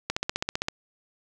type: click train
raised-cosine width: 0.2 ms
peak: -9 dBFS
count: 10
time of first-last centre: 0.1-0.684 s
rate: 15.4 Hz
effects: none